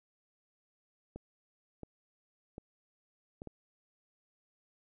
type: clicks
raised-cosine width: 2 ms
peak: -30 dBFS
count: 5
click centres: 1.16 / 1.833 / 2.581 / 3.419 / 3.473 s
effects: none